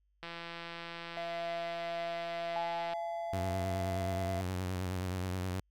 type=click train; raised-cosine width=0.3 ms; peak=-27 dBFS; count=458; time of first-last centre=0.23-2.934 s; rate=169 Hz
type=tone; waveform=triangle; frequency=678 Hz; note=E5; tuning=49 cents sharp; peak=-34 dBFS; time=1.17-4.41 s; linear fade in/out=0 ms
type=tone with exponential decay; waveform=sine; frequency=850 Hz; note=G#5; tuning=40 cents sharp; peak=-34 dBFS; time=2.56-5.55 s; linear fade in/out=0 ms; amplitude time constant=650 ms
type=tone with vibrato; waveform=sawtooth; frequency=92 Hz; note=F#2; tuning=9 cents flat; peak=-30 dBFS; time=3.33-5.6 s; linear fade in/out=0 ms; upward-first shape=sine; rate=9.5 Hz; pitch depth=53 cents each way
effects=added 50 Hz sine -70 dBFS peak until 5.7 s